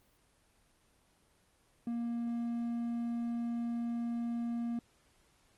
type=tone; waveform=triangle; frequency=235.1 Hz; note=A#3; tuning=15 cents sharp; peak=-31 dBFS; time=1.87-4.79 s; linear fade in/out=2 ms; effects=pink hiss -69 dBFS RMS until 5.57 s + Opus 24 kbps